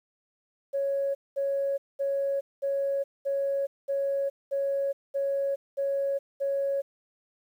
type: tone bursts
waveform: sine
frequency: 554 Hz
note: C#5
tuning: 1 cent flat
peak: -24 dBFS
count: 10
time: 0.73-6.82 s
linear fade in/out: 20 ms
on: 420 ms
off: 210 ms
effects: tanh soft clip ceiling -20 dBFS + 10-bit